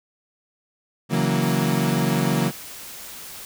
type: chord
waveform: 35% pulse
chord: F# dominant seventh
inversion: second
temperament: equal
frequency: 138.59 / 164.81 / 185 / 233.1 Hz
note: C#3 / E3 / F#3 / A#3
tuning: 0 / 0 / 0 / 0 cents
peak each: -23 dBFS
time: 1.09-2.52 s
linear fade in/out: 50 ms
type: noise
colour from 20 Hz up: white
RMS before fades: -38 dBFS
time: 1.42-3.45 s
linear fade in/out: 0 ms
effects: none